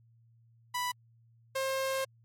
sawtooth tone pair in turn, 987.8 / 533 Hz, B5 / C5, 0 / +32 cents, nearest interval major seventh, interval 1068 cents, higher first, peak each -27 / -26 dBFS, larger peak second, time 0.74-0.92 / 1.55-2.05 s, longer second, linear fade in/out 10 ms, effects added 115 Hz sine -60 dBFS peak until 2.24 s + MP3 64 kbps

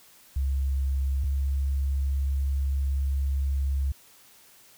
sine tone pair in turn, 67.7 / 68.61 Hz, C#2 / C#2, -40 / -17 cents, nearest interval unison, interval 23 cents, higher second, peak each -23 dBFS, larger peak neither, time 0.36-1.24 / 1.24-3.92 s, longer second, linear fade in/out 5 ms, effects white hiss -55 dBFS RMS until 4.77 s

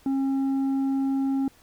sine tone with tanh clipping, 270.6 Hz, C#4, 42 cents flat, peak -23 dBFS, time 0.06-1.48 s, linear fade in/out 2 ms, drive 5 dB, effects pink hiss -57 dBFS RMS until 1.62 s

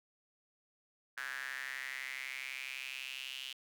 square tone with high-pass filter sweep, 66 Hz, C2, 16 cents sharp, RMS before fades -43 dBFS, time 1.17-3.53 s, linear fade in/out 5 ms, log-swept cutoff 1600 to 3000 Hz, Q 6.1, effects none

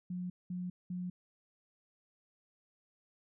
sine tone bursts, 180 Hz, F#3, 47 cents flat, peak -36 dBFS, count 3, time 0.1-1.1 s, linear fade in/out 5 ms, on 200 ms, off 200 ms, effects none

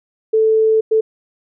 sine tone bursts at uneven times, 440 Hz, A4, in tune, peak -10 dBFS, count 2, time 0.33-0.81 / 0.91-1.01 s, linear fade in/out 10 ms, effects none

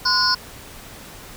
sine tone cluster, 1028 / 1455 / 4403 / 5000 / 5430 Hz, C6 / F#6 / C#8 / D#8 / F8, -31 / -29 / -13 / +8 / -50 cents, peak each -22 dBFS, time 0.05-0.35 s, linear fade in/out 10 ms, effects pink hiss -40 dBFS RMS until 1.36 s

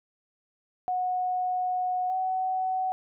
sine tone pair in turn, 732 / 749.5 Hz, F#5 / F#5, -19 / +22 cents, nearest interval unison, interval 41 cents, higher second, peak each -25 / -25 dBFS, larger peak neither, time 0.88-2.1 / 2.1-2.92 s, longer first, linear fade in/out 0 ms, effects none

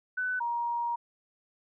sine tone pair in turn, 1500 / 944.9 Hz, F#6 / A#5, +23 / +23 cents, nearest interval minor sixth, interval 800 cents, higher first, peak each -28 dBFS, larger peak neither, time 0.17-0.4 / 0.4-0.96 s, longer second, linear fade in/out 10 ms, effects none

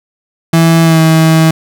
35% pulse tone with pitch glide, 164.81 to 160.67 Hz, E3 to E3, 0 to -44 cents, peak -3 dBFS, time 0.53-1.51 s, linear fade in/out 5 ms, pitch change -44 cents, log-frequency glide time 0.83-1 s, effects none

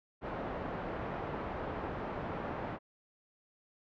white low-pass noise, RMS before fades -39 dBFS, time 0.21-2.79 s, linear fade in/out 50 ms, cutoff 860 Hz, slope 12 dB/octave, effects low-pass 3000 Hz 12 dB/octave

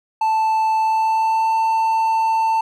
triangle tone with pitch glide, 880 to 892.8 Hz, A5 to A5, 0 to +25 cents, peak -13 dBFS, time 0.21-2.61 s, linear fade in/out 5 ms, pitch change +25 cents, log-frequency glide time 0.78-1.56 s, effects none

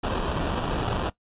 pink noise with sample-and-hold, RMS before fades -27 dBFS, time 0.03-1.1 s, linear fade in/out 10 ms, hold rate 2100 Hz, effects noise-tail reverb RT60 0.1 s tail -18 dB re dry + resampled to 8000 Hz

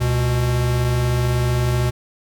square tone pair together, 69.9 / 122.62 Hz, C#2 / B2, +15 / -12 cents, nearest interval minor seventh, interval 973 cents, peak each -24 / -18 dBFS, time 0-1.91 s, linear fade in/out 20 ms, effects none

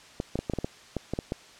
clicks, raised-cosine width 2 ms, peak -15 dBFS, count 11, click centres 0.201 / 0.356 / 0.39 / 0.498 / 0.536 / 0.587 / 0.645 / 0.967 / 1.136 / 1.189 / 1.321 s, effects white hiss -51 dBFS RMS until 1.59 s + low-pass 6000 Hz 12 dB/octave

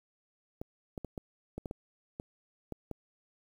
clicks, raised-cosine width 2 ms, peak -25 dBFS, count 10, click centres 0.615 / 0.978 / 1.047 / 1.178 / 1.58 / 1.658 / 1.711 / 2.199 / 2.723 / 2.913 s, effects 9-bit

